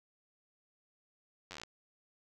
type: slowing click train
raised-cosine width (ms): 0.2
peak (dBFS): -27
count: 10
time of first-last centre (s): 1.51-1.635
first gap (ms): 10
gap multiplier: 1.08
effects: none